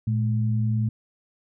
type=tone pair together; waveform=sine; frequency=113.84 / 212.8 Hz; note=A#2 / G#3; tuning=-41 / +42 cents; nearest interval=major seventh; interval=1083 cents; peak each=-21 / -28 dBFS; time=0.07-0.89 s; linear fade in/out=5 ms; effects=none